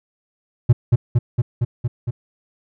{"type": "tone with echo", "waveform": "triangle", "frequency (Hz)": 119.5, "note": "A#2", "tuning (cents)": 43, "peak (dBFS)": -5, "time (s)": [0.69, 0.73], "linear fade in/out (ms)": 10, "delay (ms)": 230, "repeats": 6, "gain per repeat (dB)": -2, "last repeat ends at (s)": 2.11, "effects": []}